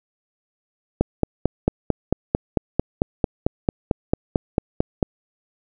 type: click train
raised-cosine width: 2 ms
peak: -3 dBFS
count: 19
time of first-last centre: 1.01-5.028 s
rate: 4.48 Hz
effects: none